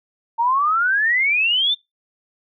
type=exponential sweep; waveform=sine; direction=up; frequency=905 to 3634 Hz; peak=-15 dBFS; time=0.38-1.75 s; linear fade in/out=20 ms; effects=noise-tail reverb RT60 0.2 s tail -23 dB re dry